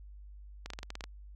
clicks, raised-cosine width 0.2 ms, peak -23 dBFS, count 9, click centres 0.66 / 0.703 / 0.735 / 0.789 / 0.831 / 0.904 / 0.954 / 1.008 / 1.04 s, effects added 50 Hz sine -47 dBFS peak until 1.35 s

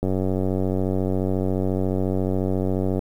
click train, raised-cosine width 2 ms, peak -11 dBFS, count 280, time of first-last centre 0.03-2.992 s, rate 94.2 Hz, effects 8-bit

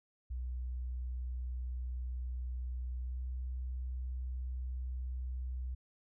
sine tone with pitch glide, 62.1 to 63.08 Hz, B1 to B1, +10 to +37 cents, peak -36 dBFS, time 0.3-5.75 s, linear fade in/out 10 ms, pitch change +27 cents, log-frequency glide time 3.02-3.22 s, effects none

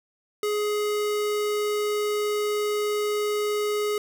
square tone, 418.4 Hz, G#4, 13 cents sharp, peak -24 dBFS, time 0.43-3.98 s, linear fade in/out 2 ms, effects none

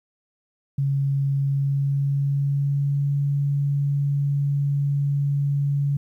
sine tone with pitch glide, 138.59 to 141.67 Hz, C#3 to C#3, 0 to +38 cents, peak -19 dBFS, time 0.78-5.97 s, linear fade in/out 5 ms, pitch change +38 cents, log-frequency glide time 1.39-3.14 s, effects 10-bit

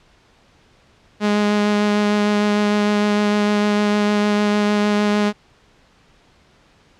sawtooth tone with vibrato, 207.7 Hz, G#3, in tune, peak -11 dBFS, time 1.2-5.33 s, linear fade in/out 50 ms, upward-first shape sine, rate 6.6 Hz, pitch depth 10 cents each way, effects pink hiss -54 dBFS RMS until 6.99 s + low-pass 5000 Hz 12 dB/octave

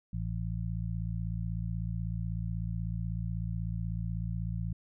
harmonic tone, 56.2 Hz, A1, 37 cents sharp, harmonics 1 / 2 / 3, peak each -36 / -35 / -37 dBFS, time 0.13-4.73 s, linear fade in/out 5 ms, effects none

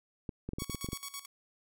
clicks, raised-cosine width 3 ms, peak -24 dBFS, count 10, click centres 0.292 / 0.49 / 0.534 / 0.585 / 0.621 / 0.697 / 0.747 / 0.845 / 0.888 / 0.931 s
5% pulse tone with tremolo, 1117 Hz, C#6, 13 cents sharp, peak -27 dBFS, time 0.59-1.26 s, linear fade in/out 10 ms, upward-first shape square, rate 9.1 Hz, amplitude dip 80%
effects none

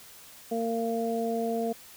harmonic tone, 229.2 Hz, A#3, 29 cents flat, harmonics 1 / 2 / 3, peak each -31 / -30 / -32 dBFS, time 0.51-1.73 s, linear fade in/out 10 ms, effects white hiss -50 dBFS RMS until 1.96 s

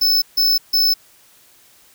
square tone bursts, 5260 Hz, E8, 5 cents flat, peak -13 dBFS, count 3, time 0.01-0.94 s, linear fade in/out 10 ms, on 210 ms, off 150 ms, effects white hiss -51 dBFS RMS until 1.94 s

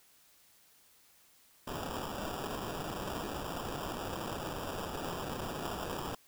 white noise with sample-and-hold, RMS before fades -39 dBFS, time 1.67-6.15 s, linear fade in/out 5 ms, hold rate 2100 Hz, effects white hiss -64 dBFS RMS until 6.27 s

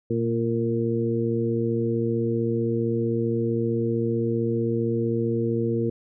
harmonic tone with a mistuned harmonic, 115.5 Hz, A#2, 16 cents flat, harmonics 1 / 2 / 3 / 4, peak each -27 / -27 / -27 / -27 dBFS, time 0.1-5.9 s, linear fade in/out 5 ms, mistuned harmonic 1, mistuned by +38 cents, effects none

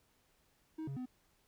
triangle tone with pitch steps, 316.3 / 137.4 / 252.6 Hz, D#4 / C#3 / B3, +29 / -15 / +39 cents, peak -37 dBFS, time 0.78-1.059 s, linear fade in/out 10 ms, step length 93 ms, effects pink hiss -73 dBFS RMS until 1.47 s

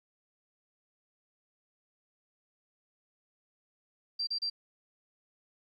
sine tone bursts, 4713 Hz, D8, 5 cents sharp, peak -30 dBFS, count 3, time 4.19-4.5 s, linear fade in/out 10 ms, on 82 ms, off 32 ms, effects 12-bit

